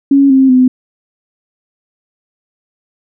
sine tone with pitch steps, 277.2 / 265.8 / 254.8 Hz, C#4 / C4 / C4, 0 / +27 / -46 cents, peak -4 dBFS, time 0.11-0.68 s, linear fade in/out 5 ms, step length 190 ms, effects none

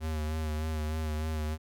square tone with vibrato, 77.78 Hz, D#2, in tune, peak -31 dBFS, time 0-1.58 s, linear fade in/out 50 ms, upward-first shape sine, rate 3.3 Hz, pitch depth 34 cents each way, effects none

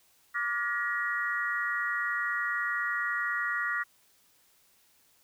sine tone cluster, 1169 / 1423 / 1713 / 1903 Hz, D6 / F6 / A6 / A#6, -8 / +32 / -47 / +35 cents, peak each -35 / -33 / -40 / -31 dBFS, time 0.34-3.84 s, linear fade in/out 20 ms, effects white hiss -65 dBFS RMS until 5.23 s

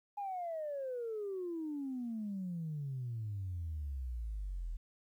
sine exponential sweep, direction down, 830.6 to 39.4 Hz, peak -36 dBFS, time 0.17-4.77 s, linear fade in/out 10 ms, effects tanh soft clip ceiling -33 dBFS + 12-bit

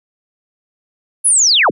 sine linear sweep, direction down, 10790 to 43.65 Hz, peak -8 dBFS, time 1.24-1.71 s, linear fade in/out 20 ms, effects none

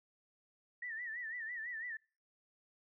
sine tone with vibrato, 1864.7 Hz, A#6, in tune, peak -40 dBFS, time 0.82-1.97 s, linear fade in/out 5 ms, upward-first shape sine, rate 6 Hz, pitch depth 110 cents each way, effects noise-tail reverb RT60 0.4 s tail -26 dB re dry

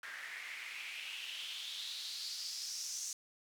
white noise with band-pass filter sweep, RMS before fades -44 dBFS, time 0.03-3.13 s, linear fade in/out 2 ms, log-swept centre 1700 to 6400 Hz, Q 4.6, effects none

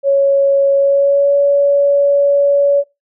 sine tone with pitch glide, 554.4 to 566 Hz, C#5 to C#5, 0 to +36 cents, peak -8 dBFS, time 0.03-2.84 s, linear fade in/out 50 ms, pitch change +36 cents, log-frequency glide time 0.75-1.36 s, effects noise-tail reverb RT60 0.2 s tail -20 dB re dry

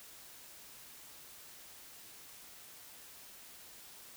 silence, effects white hiss -54 dBFS RMS until 4.16 s

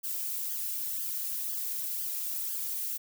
violet noise with flanger, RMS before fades -34 dBFS, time 0.03-2.98 s, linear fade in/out 20 ms, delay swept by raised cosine 0.62 to 2.62 ms, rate 2 Hz, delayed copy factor +0.75, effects none

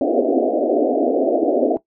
pink band-pass noise, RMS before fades -17 dBFS, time 0.01-1.77 s, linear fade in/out 2 ms, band 250 to 710 Hz, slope 96 dB/octave, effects noise-tail reverb RT60 0.1 s tail -17 dB re dry

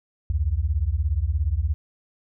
sine beating tone pair, 66.7 / 83.7 Hz, C2 / E2, +34 / +27 cents, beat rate 17 Hz, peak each -23 dBFS, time 0.3-1.74 s, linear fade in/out 0 ms, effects none

